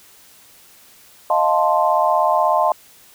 sine chord, F dominant seventh, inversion third, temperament equal, 622.3 / 698.5 / 880 / 1046.5 Hz, Eb5 / F5 / A5 / C6, 0 / 0 / 0 / 0 cents, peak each -19 dBFS, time 1.3-2.72 s, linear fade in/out 2 ms, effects white hiss -48 dBFS RMS until 3.14 s

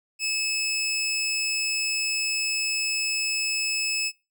20% pulse tone, 2600 Hz, E7, 24 cents flat, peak -20 dBFS, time 0.19-4.12 s, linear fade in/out 50 ms, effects noise-tail reverb RT60 0.3 s tail -23 dB re dry

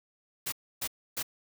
white noise bursts, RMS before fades -33 dBFS, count 3, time 0.46-1.229 s, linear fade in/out 10 ms, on 63 ms, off 290 ms, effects none

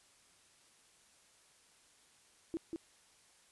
sine tone with echo, 330 Hz, E4, 2 cents sharp, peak -34 dBFS, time 2.54-2.57 s, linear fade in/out 0 ms, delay 190 ms, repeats 1, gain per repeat -3 dB, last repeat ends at 2.76 s, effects white hiss -66 dBFS RMS until 3.51 s + resampled to 24000 Hz

